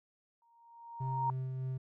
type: tone with exponential growth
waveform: sine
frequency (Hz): 932.3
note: A#5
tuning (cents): 0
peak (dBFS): -28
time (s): 0.42-1.3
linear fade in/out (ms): 1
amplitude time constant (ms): 190
type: tone with tremolo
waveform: triangle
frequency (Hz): 130.3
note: C3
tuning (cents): -7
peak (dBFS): -32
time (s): 1-1.78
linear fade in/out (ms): 10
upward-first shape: sine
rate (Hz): 3.3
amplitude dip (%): 25
effects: none